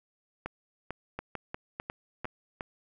two click trains, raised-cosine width 0.5 ms, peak -20 / -20 dBFS, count 5 / 5, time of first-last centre 1.19-2.608 / 0.46-2.246 s, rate 2.82 / 2.24 Hz, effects none

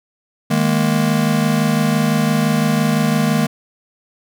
square chord, D# suspended fourth, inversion none, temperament just, 155.56 / 207.4 / 233.3 Hz, D#3 / G#3 / A#3, 0 / -2 / +2 cents, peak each -19 dBFS, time 0.5-3.47 s, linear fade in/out 10 ms, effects none

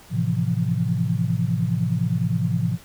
sine chord, F major seventh, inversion first, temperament equal, 110 / 130.81 / 164.81 / 174.61 Hz, A2 / C3 / E3 / F3, 0 / 0 / 0 / 0 cents, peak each -25 dBFS, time 0.1-2.78 s, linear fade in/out 50 ms, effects pink hiss -48 dBFS RMS until 2.84 s

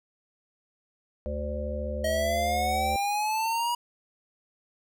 harmonic tone, 73.6 Hz, D2, 4 cents sharp, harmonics 1 / 3 / 5 / 7 / 8, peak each -32 / -38 / -44 / -35 / -36 dBFS, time 1.26-2.96 s, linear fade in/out 0 ms
square exponential sweep, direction up, 629 to 965 Hz, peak -26 dBFS, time 2.04-3.75 s, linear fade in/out 5 ms
effects none

